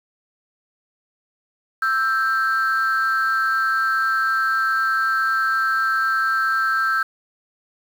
sine tone pair together, 1323.6 / 1574 Hz, E6 / G6, +7 / +7 cents, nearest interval minor third, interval 300 cents, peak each -18 dBFS, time 1.82-7.03 s, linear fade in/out 5 ms, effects tanh soft clip ceiling -14 dBFS + 7-bit

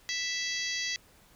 harmonic tone with a mistuned harmonic, 659.3 Hz, E5, in tune, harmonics 3 / 4 / 5 / 6 / 7 / 8 / 9 / 10, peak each -35 / -41 / -39 / -41 / -37 / -43 / -39 / -45 dBFS, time 0.09-0.96 s, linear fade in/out 0 ms, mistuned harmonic 8, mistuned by -27 cents, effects pink hiss -60 dBFS RMS until 1.35 s

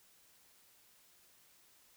silence, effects white hiss -66 dBFS RMS until 1.96 s

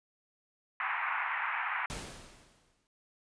pink band-pass noise, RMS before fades -34 dBFS, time 0.8-1.86 s, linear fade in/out 2 ms, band 860 to 2400 Hz, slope 48 dB/octave
pink noise with exponential decay, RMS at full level -38 dBFS, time 1.9-2.87 s, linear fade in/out 0 ms, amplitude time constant 210 ms
effects resampled to 22050 Hz

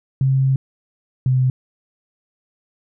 sine tone pair in turn, 133.7 / 128.88 Hz, C3 / C3, +38 / -26 cents, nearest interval minor second, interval 64 cents, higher first, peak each -13 dBFS, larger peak neither, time 0.21-0.56 / 1.26-1.5 s, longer first, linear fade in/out 2 ms, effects none

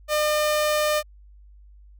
sawtooth tone, 604 Hz, D5, 48 cents sharp, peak -16 dBFS, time 0.08-1.03 s, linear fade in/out 50 ms, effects added 50 Hz sine -46 dBFS peak until 1.99 s

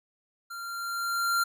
square tone with level ramp, 1383 Hz, F6, 17 cents flat, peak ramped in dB -38 to -23 dBFS, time 0.5-1.44 s, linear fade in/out 10 ms, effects none

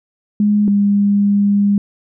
sine tone pair in turn, 207.7 / 202.4 Hz, G#3 / G#3, 0 / -44 cents, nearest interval unison, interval 44 cents, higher first, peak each -10 dBFS, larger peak neither, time 0.4-0.68 / 0.68-1.78 s, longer second, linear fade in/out 2 ms, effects none

